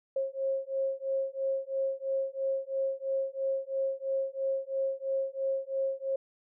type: beating tone pair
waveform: sine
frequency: 537 / 540 Hz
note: C5 / C#5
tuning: +45 / -45 cents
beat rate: 3 Hz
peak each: -32 / -32 dBFS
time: 0.16-6.16 s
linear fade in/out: 5 ms
effects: none